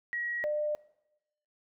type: tone pair in turn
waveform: sine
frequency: 1907 / 599.5 Hz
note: A#6 / D5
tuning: +39 / +36 cents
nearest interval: octave + minor sixth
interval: 2003 cents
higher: first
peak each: -31 / -28 dBFS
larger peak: second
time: 0.13-0.44 / 0.44-0.75 s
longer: neither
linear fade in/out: 0 ms
effects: noise-tail reverb RT60 0.9 s tail -21 dB re dry